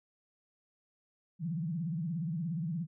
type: tone with vibrato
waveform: sine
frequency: 165 Hz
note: E3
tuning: 2 cents sharp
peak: -32 dBFS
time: 1.39-2.87 s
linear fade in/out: 50 ms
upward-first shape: sine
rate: 17 Hz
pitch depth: 180 cents each way
effects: none